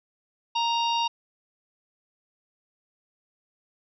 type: harmonic tone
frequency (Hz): 932.3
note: A#5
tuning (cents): 0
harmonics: 1 / 3 / 4 / 5 / 6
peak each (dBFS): -24 / -30 / -32 / -38 / -39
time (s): 0.55-1.08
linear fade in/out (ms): 10
effects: none